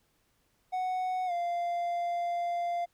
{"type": "tone with pitch glide", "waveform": "triangle", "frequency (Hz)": [740, 694.4], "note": ["F#5", "F5"], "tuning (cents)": [0, -10], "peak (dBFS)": -27, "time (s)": [0.72, 2.86], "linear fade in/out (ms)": 20, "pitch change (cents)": -110, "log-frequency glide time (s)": [1.26, 1.32], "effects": ["pink hiss -72 dBFS RMS until 2.93 s"]}